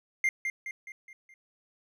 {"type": "tone with echo", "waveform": "triangle", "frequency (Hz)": 2100, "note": "C7", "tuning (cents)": 6, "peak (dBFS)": -21, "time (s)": [0.24, 0.29], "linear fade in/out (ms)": 2, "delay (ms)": 210, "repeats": 5, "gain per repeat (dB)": -6, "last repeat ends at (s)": 1.34, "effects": []}